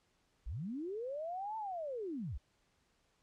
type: linear two-way sweep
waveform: sine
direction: up then down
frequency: 39.08 to 898 to 39.08 Hz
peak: -38 dBFS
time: 0.46-2.38 s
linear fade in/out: 10 ms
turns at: 1.57 s
effects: pink hiss -75 dBFS RMS until 3.22 s + low-pass 8000 Hz 12 dB/octave